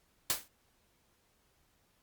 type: noise with exponential decay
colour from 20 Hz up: white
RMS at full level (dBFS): -27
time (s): 0.3-0.48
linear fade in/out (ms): 0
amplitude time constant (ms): 38
effects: pink hiss -72 dBFS RMS until 2.02 s + Opus 48 kbps